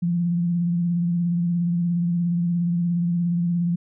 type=tone with vibrato; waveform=sine; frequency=172.7 Hz; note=F3; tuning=19 cents flat; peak=-19 dBFS; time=0.02-3.76 s; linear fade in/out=10 ms; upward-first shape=sine; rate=17 Hz; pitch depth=35 cents each way; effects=none